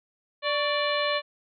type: harmonic tone with a mistuned harmonic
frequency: 587.3 Hz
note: D5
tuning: in tune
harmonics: 1 / 2 / 3 / 4 / 5 / 6 / 7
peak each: -27 / -30 / -32 / -33 / -34 / -35 / -35 dBFS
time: 0.42-1.22 s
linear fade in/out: 50 ms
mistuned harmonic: 2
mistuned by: -78 cents
effects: none